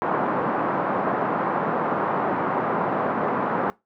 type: band-pass noise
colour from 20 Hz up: white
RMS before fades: -24 dBFS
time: 0.02-3.7 s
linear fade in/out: 0 ms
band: 150 to 1200 Hz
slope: 24 dB/octave
effects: noise-tail reverb RT60 0.2 s tail -21 dB re dry